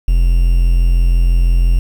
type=tone with quantisation; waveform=triangle; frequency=42.98 Hz; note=F1; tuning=27 cents flat; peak=-6 dBFS; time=0.08-1.79 s; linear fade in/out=0 ms; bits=6; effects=none